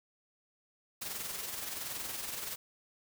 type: noise with amplitude modulation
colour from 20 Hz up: white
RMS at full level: -38 dBFS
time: 1.01-2.56 s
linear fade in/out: 10 ms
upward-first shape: sine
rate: 21.3 Hz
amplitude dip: 45%
effects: none